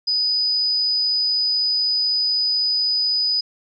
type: tone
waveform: sine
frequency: 4978 Hz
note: D#8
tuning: in tune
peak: -17 dBFS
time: 0.07-3.41 s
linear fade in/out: 10 ms
effects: none